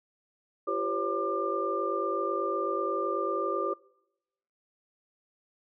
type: tone cluster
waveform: sine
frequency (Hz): 341.2 / 391.6 / 508 / 556 / 1195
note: F4 / G4 / B4 / C#5 / D6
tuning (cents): -40 / -2 / +49 / +5 / +30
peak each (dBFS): -36 / -33 / -36 / -34 / -31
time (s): 0.67-3.74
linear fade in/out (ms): 10
effects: noise-tail reverb RT60 0.9 s tail -24 dB re dry